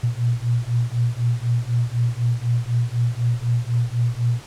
sine beating tone pair, 117.4 / 121.4 Hz, A#2 / B2, +13 / -29 cents, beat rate 4 Hz, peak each -21 dBFS, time 0.03-4.42 s, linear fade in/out 10 ms, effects pink hiss -42 dBFS RMS until 4.46 s + low-pass 9000 Hz 12 dB/octave

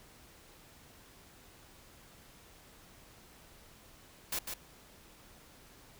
white noise with echo, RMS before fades -35 dBFS, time 4.32-4.39 s, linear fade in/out 5 ms, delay 150 ms, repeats 1, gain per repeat -5 dB, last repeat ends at 4.54 s, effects pink hiss -58 dBFS RMS until 5.99 s

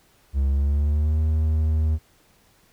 triangle tone with pitch glide, 68.4 to 78.12 Hz, C#2 to D#2, -23 to +8 cents, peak -16 dBFS, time 0.33-1.99 s, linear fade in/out 50 ms, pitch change +231 cents, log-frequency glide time 0.47-1.2 s, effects pink hiss -59 dBFS RMS until 2.72 s

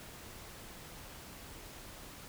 silence, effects pink hiss -50 dBFS RMS until 2.28 s

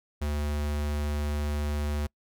square tone, 73.8 Hz, D2, 9 cents sharp, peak -28 dBFS, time 0.21-2.07 s, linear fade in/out 10 ms, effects noise-tail reverb RT60 0.1 s tail -26 dB re dry

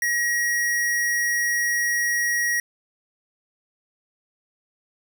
square tone, 1900 Hz, A#6, 33 cents sharp, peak -21 dBFS, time 0.02-2.6 s, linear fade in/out 2 ms, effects none

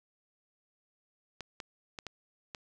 clicks, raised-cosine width 0.2 ms, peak -23 dBFS, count 5, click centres 1.407 / 1.602 / 1.988 / 2.067 / 2.548 s, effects none

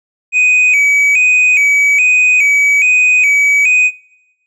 triangle tone with vibrato, 2384 Hz, D7, 25 cents sharp, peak -6 dBFS, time 0.32-3.91 s, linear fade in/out 50 ms, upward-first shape square, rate 1.2 Hz, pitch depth 80 cents each way, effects noise-tail reverb RT60 0.9 s tail -20 dB re dry + resampled to 24000 Hz

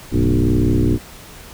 sine tone with frequency modulation, 110 Hz, A2, in tune, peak -12 dBFS, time 0.11-0.99 s, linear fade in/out 50 ms, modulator 61.2 Hz, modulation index 4.1, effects pink hiss -39 dBFS RMS until 1.53 s

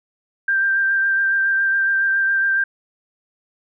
sine tone with vibrato, 1579 Hz, G6, 12 cents sharp, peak -15 dBFS, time 0.48-2.64 s, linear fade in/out 5 ms, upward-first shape sine, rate 7.2 Hz, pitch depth 17 cents each way, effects none

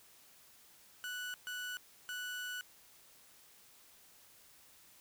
30% pulse tone bursts at uneven times, 1480 Hz, F#6, in tune, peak -37 dBFS, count 3, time 1.04-1.34 / 1.47-1.77 / 2.09-2.61 s, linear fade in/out 0 ms, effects white hiss -62 dBFS RMS until 5 s

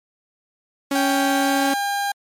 sawtooth tone, 277.7 Hz, C#4, 3 cents sharp, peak -15 dBFS, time 0.91-1.74 s, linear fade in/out 5 ms
30% pulse tone with pitch glide, 787 to 804 Hz, G5 to G5, +7 to +44 cents, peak -18 dBFS, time 0.95-2.12 s, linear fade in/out 5 ms, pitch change +37 cents, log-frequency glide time 1.4-1.73 s
effects MP3 64 kbps

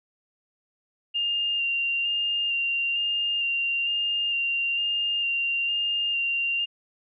sine tone with vibrato, 2794 Hz, F7, in tune, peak -23 dBFS, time 1.14-6.66 s, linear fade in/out 20 ms, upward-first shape square, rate 1.1 Hz, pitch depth 14 cents each way, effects none

